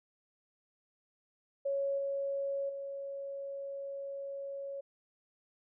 sine tone with level steps, 554.4 Hz, C#5, in tune, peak -30 / -32 / -38 dBFS, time 1.65-4.81 s, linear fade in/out 10 ms, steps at 1.98 / 2.69 s, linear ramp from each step 5 ms, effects none

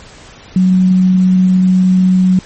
sine tone with quantisation, 185 Hz, F#3, in tune, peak -6 dBFS, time 0.56-2.39 s, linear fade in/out 2 ms, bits 6, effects pink hiss -37 dBFS RMS until 2.45 s + MP3 32 kbps

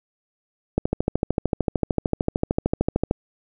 click train, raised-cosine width 2 ms, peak -6 dBFS, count 32, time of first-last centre 0.78-3.111 s, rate 13.3 Hz, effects none

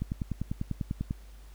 click train, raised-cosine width 5 ms, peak -18 dBFS, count 12, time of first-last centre 0.02-1.109 s, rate 10.1 Hz, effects added 50 Hz sine -46 dBFS peak until 1.54 s + pink hiss -60 dBFS RMS until 1.54 s

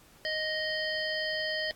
harmonic tone with a mistuned harmonic, 622.3 Hz, D#5, in tune, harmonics 1 / 3 / 5 / 7 / 8, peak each -35 / -33 / -38 / -39 / -39 dBFS, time 0.25-1.71 s, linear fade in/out 0 ms, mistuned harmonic 7, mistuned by +22 cents, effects pink hiss -58 dBFS RMS until 1.75 s + AAC 64 kbps

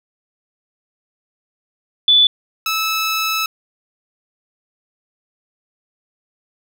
sine / 15% pulse tone pair in turn, 3475 / 1305.3 Hz, A7 / E6, -22 / -17 cents, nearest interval octave + perfect fourth, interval 1695 cents, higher first, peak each -8 / -11 dBFS, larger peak first, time 2.08-2.27 / 2.66-3.46 s, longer second, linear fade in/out 2 ms, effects none

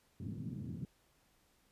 pink band-pass noise, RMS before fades -43 dBFS, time 0.2-0.85 s, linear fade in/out 2 ms, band 110 to 240 Hz, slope 24 dB/octave, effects pink hiss -72 dBFS RMS until 1.71 s + resampled to 32000 Hz

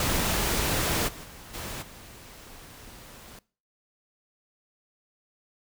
pink noise with level steps, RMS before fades -26 / -43 / -46 / -36 / -47 dBFS, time 0-3.39 s, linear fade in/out 2 ms, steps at 1.07 / 1.23 / 1.53 / 1.81 s, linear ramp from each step 20 ms, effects noise-tail reverb RT60 0.4 s tail -22 dB re dry

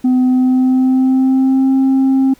sine tone with pitch glide, 253.9 to 266.5 Hz, B3 to C4, +48 to +32 cents, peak -6 dBFS, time 0.04-2.34 s, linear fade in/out 10 ms, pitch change +84 cents, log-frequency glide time 0.22-1.73 s, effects tanh soft clip ceiling -8 dBFS + pink hiss -49 dBFS RMS until 2.39 s

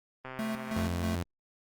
click train, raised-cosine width 0.5 ms, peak -26 dBFS, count 79, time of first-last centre 0.25-0.85 s, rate 130 Hz
square tone with tremolo, 220 Hz, A3, in tune, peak -32 dBFS, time 0.39-1.15 s, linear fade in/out 0 ms, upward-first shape square, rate 3.1 Hz, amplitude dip 60%
sawtooth tone, 87.31 Hz, F2, in tune, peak -27 dBFS, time 0.76-1.23 s, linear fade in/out 5 ms
effects Opus 32 kbps

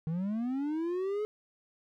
triangle linear sweep, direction up, 154.1 to 430 Hz, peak -28 dBFS, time 0.07-1.25 s, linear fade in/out 0 ms, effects none

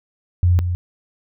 sine tone pair in turn, 88.5 / 88.5 Hz, F2 / F2, +23 / +23 cents, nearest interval unison, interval 0 cents, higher neither, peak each -11 / -18 dBFS, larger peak first, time 0.43-0.59 / 0.59-0.75 s, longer neither, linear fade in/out 0 ms, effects none

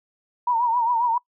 sine tone with vibrato, 944 Hz, A#5, 22 cents sharp, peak -18 dBFS, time 0.47-1.18 s, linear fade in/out 5 ms, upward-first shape triangle, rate 7.4 Hz, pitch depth 97 cents each way, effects noise-tail reverb RT60 0.1 s tail -23 dB re dry

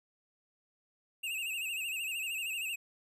square tone with vibrato, 2674 Hz, E7, 24 cents sharp, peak -35 dBFS, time 1.23-2.76 s, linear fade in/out 10 ms, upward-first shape sine, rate 13 Hz, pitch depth 100 cents each way, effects none

